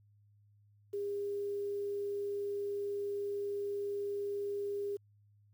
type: tone with quantisation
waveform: sine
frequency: 404.7 Hz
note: G#4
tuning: 45 cents flat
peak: -34 dBFS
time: 0.93-4.97 s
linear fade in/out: 10 ms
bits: 10
effects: added 103 Hz sine -63 dBFS peak until 5.53 s